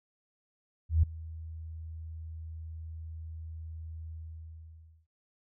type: tone with ADSR envelope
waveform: sine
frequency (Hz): 80.5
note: E2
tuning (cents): -41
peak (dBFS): -18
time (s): 0.89-5.07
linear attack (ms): 140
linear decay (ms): 7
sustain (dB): -21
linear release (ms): 960
effects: none